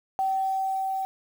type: tone with level ramp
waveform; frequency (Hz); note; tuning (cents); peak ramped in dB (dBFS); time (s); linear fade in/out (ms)
sine; 769; G5; -33; -22 to -26; 0.19-1.05; 0
effects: 8-bit